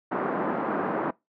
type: band-pass noise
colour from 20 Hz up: pink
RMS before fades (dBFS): -28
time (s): 0.11-1.11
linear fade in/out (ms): 10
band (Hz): 210 to 1400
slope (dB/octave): 24
effects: noise-tail reverb RT60 0.2 s tail -23 dB re dry